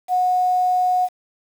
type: tone with quantisation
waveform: sine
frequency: 730 Hz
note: F#5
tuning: 24 cents flat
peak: -15 dBFS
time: 0.08-1.09 s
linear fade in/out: 50 ms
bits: 7
effects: none